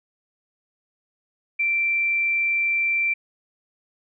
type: tone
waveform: sine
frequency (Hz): 2349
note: D7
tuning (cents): 0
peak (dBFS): -19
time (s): 1.59-3.14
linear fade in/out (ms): 10
effects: none